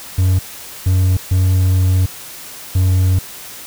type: tone bursts at uneven times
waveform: triangle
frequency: 92.5 Hz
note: F#2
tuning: in tune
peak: -8 dBFS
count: 4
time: 0.18-0.39 / 0.86-1.17 / 1.31-2.06 / 2.75-3.19 s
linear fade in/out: 5 ms
effects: white hiss -33 dBFS RMS until 3.66 s